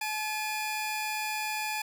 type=tone pair together; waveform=sawtooth; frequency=857.4 / 2425 Hz; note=A5 / D#7; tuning=-45 / -45 cents; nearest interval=octave + tritone; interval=1800 cents; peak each=-29 / -31 dBFS; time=0.01-1.82 s; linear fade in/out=5 ms; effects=none